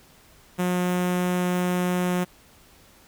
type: tone with notch filter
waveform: sawtooth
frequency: 179.7 Hz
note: F3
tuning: 50 cents sharp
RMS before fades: -24 dBFS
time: 0.58-2.25 s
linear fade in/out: 20 ms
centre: 4500 Hz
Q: 1.7
effects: pink hiss -54 dBFS RMS until 3.07 s